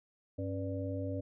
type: harmonic tone with a mistuned harmonic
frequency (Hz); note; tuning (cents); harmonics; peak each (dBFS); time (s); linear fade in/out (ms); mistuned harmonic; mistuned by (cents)
97.9; G2; -2; 1 / 3 / 5 / 6; -37 / -39 / -43 / -42; 0.38-1.21; 10; 3; -110
effects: none